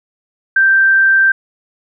sine tone, 1568 Hz, G6, in tune, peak -7 dBFS, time 0.56-1.32 s, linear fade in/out 5 ms, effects none

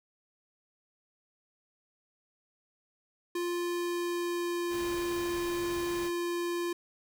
square tone with pitch glide, 349.2 to 346.8 Hz, F4 to F4, 0 to -12 cents, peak -31 dBFS, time 3.35-6.73 s, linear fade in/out 5 ms, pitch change -12 cents, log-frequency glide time 3.53-4.87 s
pink noise, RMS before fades -44 dBFS, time 4.69-6.11 s, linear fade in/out 50 ms
effects none

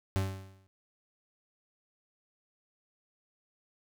40% pulse tone with exponential decay, 95.9 Hz, G2, 37 cents flat, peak -24 dBFS, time 0.16-0.67 s, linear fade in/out 0 ms, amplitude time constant 110 ms, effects none

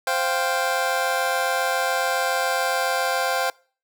25% pulse chord, C suspended fourth, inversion none, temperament just, 523.3 / 697.7 / 784.9 Hz, C5 / F5 / G5, 0 / -2 / +2 cents, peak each -22 dBFS, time 0.07-3.5 s, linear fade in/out 2 ms, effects noise-tail reverb RT60 0.4 s tail -24 dB re dry

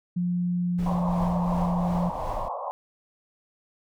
sine tone with pitch glide, 176.9 to 175.17 Hz, F3 to F3, +23 to +6 cents, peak -23 dBFS, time 0.16-2.1 s, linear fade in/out 10 ms, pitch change -17 cents, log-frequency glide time 0.58-1.16 s
brown noise with tremolo, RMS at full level -32 dBFS, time 0.78-2.49 s, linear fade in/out 10 ms, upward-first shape triangle, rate 2.8 Hz, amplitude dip 60%
white band-pass noise, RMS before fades -32 dBFS, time 0.86-2.71 s, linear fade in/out 0 ms, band 510 to 1100 Hz, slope 96 dB/octave
effects none

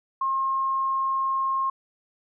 sine tone, 1071 Hz, C6, 40 cents sharp, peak -22 dBFS, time 0.21-1.7 s, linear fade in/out 5 ms, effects none

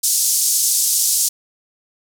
pink band-pass noise, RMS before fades -17 dBFS, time 0.03-1.29 s, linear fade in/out 10 ms, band 5600 to 13000 Hz, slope 24 dB/octave, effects none

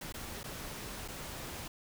pink noise with dropouts, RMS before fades -43 dBFS, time 0.01-1.68 s, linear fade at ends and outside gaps 5 ms, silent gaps 0.125-0.14 / 0.432-0.44 / 1.079-1.083 s, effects none

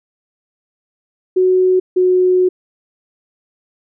sine tone pair in turn, 370 / 366.4 Hz, F#4 / F#4, 0 / -17 cents, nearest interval unison, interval 17 cents, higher first, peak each -9 dBFS, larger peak neither, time 1.36-1.8 / 1.96-2.49 s, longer second, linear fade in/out 10 ms, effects none

